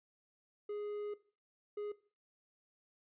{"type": "tone bursts at uneven times", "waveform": "triangle", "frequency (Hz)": 415.3, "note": "G#4", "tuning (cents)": 0, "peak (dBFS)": -36, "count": 2, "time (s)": [[0.69, 1.14], [1.77, 1.92]], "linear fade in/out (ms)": 5, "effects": ["noise-tail reverb RT60 0.4 s tail -18 dB re dry", "resampled to 8000 Hz"]}